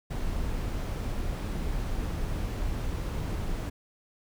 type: noise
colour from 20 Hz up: brown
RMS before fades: -31 dBFS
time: 0.1-3.7 s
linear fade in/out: 10 ms
effects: none